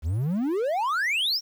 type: exponential sweep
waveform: triangle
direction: up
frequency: 70.4 to 5750 Hz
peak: -21 dBFS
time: 0.02-1.41 s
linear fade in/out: 50 ms
effects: 9-bit